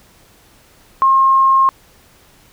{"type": "tone", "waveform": "sine", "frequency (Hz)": 1071, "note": "C6", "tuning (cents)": 40, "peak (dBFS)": -8, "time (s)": [1.02, 1.69], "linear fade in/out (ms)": 0, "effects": ["pink hiss -49 dBFS RMS until 2.52 s"]}